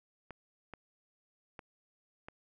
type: clicks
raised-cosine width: 0.5 ms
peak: -30 dBFS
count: 4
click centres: 0.307 / 0.737 / 1.592 / 2.285 s
effects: none